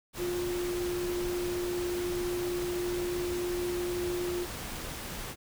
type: tone in noise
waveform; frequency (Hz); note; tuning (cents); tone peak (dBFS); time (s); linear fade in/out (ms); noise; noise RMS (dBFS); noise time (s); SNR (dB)
sine; 353.8; F4; +23; -30; 0.17-4.47; 50; pink; -39; 0.13-5.36; +6
effects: none